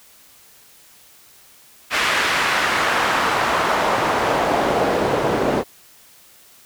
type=noise with band-pass filter sweep; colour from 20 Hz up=pink; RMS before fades=-19 dBFS; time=1.9-5.64 s; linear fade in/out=50 ms; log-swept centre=2000 to 450 Hz; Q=1.1; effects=white hiss -49 dBFS RMS until 6.65 s